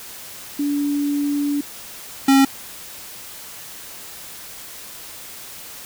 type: tone pair in turn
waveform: sine / square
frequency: 287.8 / 271.6 Hz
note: D4 / C#4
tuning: -35 / -35 cents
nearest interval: minor second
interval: 100 cents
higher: first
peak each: -18 / -11 dBFS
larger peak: second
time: 0.59-1.61 / 2.28-2.45 s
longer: first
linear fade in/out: 5 ms
effects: white hiss -37 dBFS RMS until 5.85 s